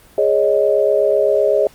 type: chord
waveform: sine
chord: Ab suspended fourth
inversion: none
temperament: equal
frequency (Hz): 415.3 / 554.4 / 622.3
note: Ab4 / Db5 / Eb5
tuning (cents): 0 / 0 / 0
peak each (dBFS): -16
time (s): 0.18-1.67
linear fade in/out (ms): 2
effects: pink hiss -47 dBFS RMS until 1.74 s + Opus 32 kbps